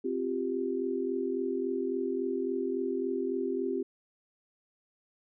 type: chord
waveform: sine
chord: C suspended fourth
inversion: none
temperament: just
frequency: 261.6 / 348.8 / 392.4 Hz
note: C4 / F4 / G4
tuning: 0 / -2 / +2 cents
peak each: -34 / -34 / -32 dBFS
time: 0.04-3.83 s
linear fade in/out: 10 ms
effects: none